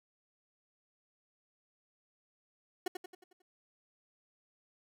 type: tone with echo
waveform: 30% pulse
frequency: 365.6 Hz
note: F#4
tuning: 21 cents flat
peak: -29 dBFS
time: 2.86-2.88 s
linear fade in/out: 5 ms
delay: 90 ms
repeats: 6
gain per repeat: -6 dB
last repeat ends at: 3.42 s
effects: none